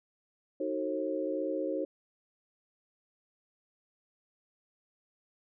sine chord, D# diminished seventh, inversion none, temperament just, 311.1 / 373.4 / 448 / 537.6 Hz, D#4 / F#4 / A4 / C5, 0 / +16 / +31 / +47 cents, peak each -35 / -37 / -39 / -34 dBFS, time 0.6-1.85 s, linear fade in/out 5 ms, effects none

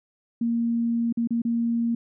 sine tone with dropouts, 233.1 Hz, A#3, in tune, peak -21 dBFS, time 0.41-1.95 s, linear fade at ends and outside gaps 5 ms, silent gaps 1.126-1.172 / 1.274-1.306 / 1.419-1.45 s, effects none

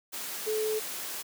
sine tone in noise, 432.6 Hz, A4, 29 cents flat, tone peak -27 dBFS, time 0.46-0.8 s, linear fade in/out 20 ms, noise white, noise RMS -37 dBFS, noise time 0.12-1.23 s, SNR +7 dB, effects high-pass 200 Hz 12 dB/octave

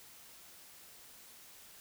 silence, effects white hiss -56 dBFS RMS until 1.8 s

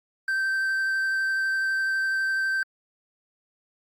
triangle tone with vibrato, 1558 Hz, G6, 11 cents flat, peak -21 dBFS, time 0.28-2.63 s, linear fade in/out 2 ms, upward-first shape triangle, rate 12 Hz, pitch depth 10 cents each way, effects Opus 32 kbps

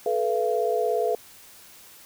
sine tone cluster, 431.4 / 488.5 / 682 Hz, A4 / B4 / F5, -34 / -19 / -41 cents, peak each -25 / -26 / -26 dBFS, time 0.06-1.15 s, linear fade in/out 2 ms, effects white hiss -49 dBFS RMS until 2.05 s

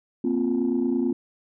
sine chord, Bb suspended second, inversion none, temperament just, 233.1 / 262.2 / 349.6 Hz, Bb3 / C4 / F4, 0 / +4 / +2 cents, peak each -25 / -23 / -25 dBFS, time 0.24-1.13 s, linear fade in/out 5 ms, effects tanh soft clip ceiling -15 dBFS

